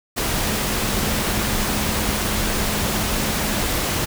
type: tone in noise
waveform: sine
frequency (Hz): 210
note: G#3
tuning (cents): +19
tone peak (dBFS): -29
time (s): 0.43-3.62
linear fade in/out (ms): 20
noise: pink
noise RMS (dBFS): -22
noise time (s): 0.16-4.06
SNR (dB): -10
effects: none